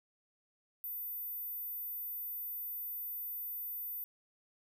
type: tone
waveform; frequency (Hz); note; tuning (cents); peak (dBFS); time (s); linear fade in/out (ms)
sine; 14120; A9; +5; -38; 0.84-4.04; 0
effects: none